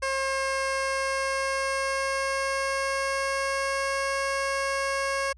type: tone with pitch glide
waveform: 15% pulse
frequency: 537 to 546.7 Hz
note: C5 to C#5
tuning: +45 to -24 cents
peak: -19 dBFS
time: 0.02-5.33 s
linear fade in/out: 10 ms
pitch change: +31 cents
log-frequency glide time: 0.66-4.16 s
effects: added 60 Hz sine -49 dBFS peak until 5.37 s + resampled to 22050 Hz